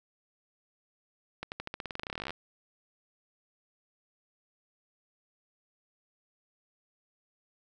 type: accelerating click train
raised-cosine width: 0.3 ms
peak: -20 dBFS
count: 24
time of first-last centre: 1.43-2.306 s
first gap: 89 ms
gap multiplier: 0.91
effects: none